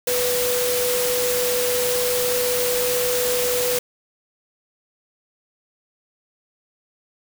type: tone in noise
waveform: sine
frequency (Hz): 493.9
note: B4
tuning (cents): 0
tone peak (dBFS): -21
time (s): 0.07-3.79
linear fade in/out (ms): 5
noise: white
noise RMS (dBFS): -24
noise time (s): 0.07-3.79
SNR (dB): 0
effects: none